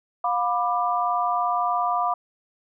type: chord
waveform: sine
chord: B diminished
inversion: second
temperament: just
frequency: 711.2 / 987.8 / 1185.3 Hz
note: F5 / B5 / D6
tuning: +31 / 0 / +16 cents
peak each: -24 / -26 / -25 dBFS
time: 0.24-2.14 s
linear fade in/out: 5 ms
effects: none